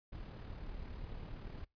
brown noise with amplitude modulation, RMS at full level -44 dBFS, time 0.12-1.65 s, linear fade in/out 10 ms, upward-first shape sine, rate 37.1 Hz, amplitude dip 40%, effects noise-tail reverb RT60 0.2 s tail -24 dB re dry + resampled to 11025 Hz

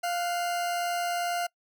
40% pulse tone pair together, 698.9 / 1480 Hz, F5 / F#6, +1 / 0 cents, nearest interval octave + minor second, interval 1299 cents, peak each -27 / -38 dBFS, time 0.03-1.47 s, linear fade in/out 10 ms, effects noise-tail reverb RT60 0.1 s tail -24 dB re dry

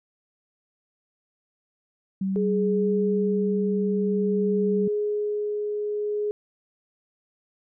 sine tone with pitch glide, 192.1 to 194.44 Hz, G3 to G3, -35 to -14 cents, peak -23 dBFS, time 2.21-4.88 s, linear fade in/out 5 ms, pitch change +21 cents, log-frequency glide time 2.72-2.88 s
sine tone with tremolo, 417.6 Hz, G#4, 10 cents sharp, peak -22 dBFS, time 2.36-6.31 s, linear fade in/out 0 ms, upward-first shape sine, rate 0.52 Hz, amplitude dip 30%
effects none

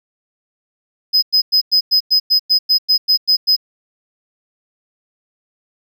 triangle tone bursts, 5040 Hz, D#8, 21 cents sharp, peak -8 dBFS, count 13, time 1.13-3.565 s, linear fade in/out 20 ms, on 95 ms, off 100 ms, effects none

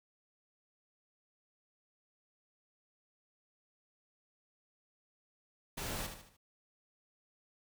pink noise with echo, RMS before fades -40 dBFS, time 5.77-6.07 s, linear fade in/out 10 ms, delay 75 ms, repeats 4, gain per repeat -7 dB, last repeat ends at 6.37 s, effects none

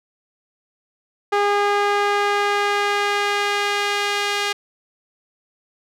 sawtooth tone with band-pass filter sweep, 407.9 Hz, G#4, 31 cents flat, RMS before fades -20 dBFS, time 1.32-4.53 s, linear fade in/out 10 ms, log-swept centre 1000 to 3000 Hz, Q 0.77, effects none

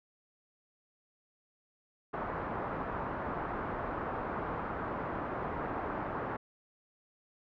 white low-pass noise, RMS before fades -37 dBFS, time 2.13-6.37 s, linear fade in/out 10 ms, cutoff 1300 Hz, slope 24 dB/octave, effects none

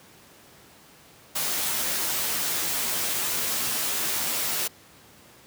white noise with comb filter, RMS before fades -27 dBFS, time 1.35-4.68 s, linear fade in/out 10 ms, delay 13 ms, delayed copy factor +0.7, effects pink hiss -52 dBFS RMS until 5.46 s + high-pass 100 Hz 12 dB/octave

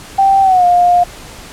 sine tone with pitch glide, 781 to 708 Hz, G5 to F5, -7 to +23 cents, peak -6 dBFS, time 0.18-1.04 s, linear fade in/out 10 ms, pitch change -170 cents, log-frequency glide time 0.42-0.65 s, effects pink hiss -33 dBFS RMS until 1.52 s + low-pass 11000 Hz 12 dB/octave

